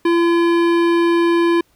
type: tone with hard clipping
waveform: sine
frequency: 340 Hz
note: F4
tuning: 46 cents flat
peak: -14 dBFS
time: 0.05-1.61 s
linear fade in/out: 5 ms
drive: 16 dB
effects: pink hiss -59 dBFS RMS until 1.75 s